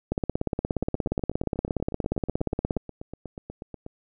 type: two click trains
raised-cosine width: 2 ms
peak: -23 / -11 dBFS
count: 26 / 46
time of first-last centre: 0.83-3.864 / 0.12-2.767 s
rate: 8.24 / 17 Hz
effects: none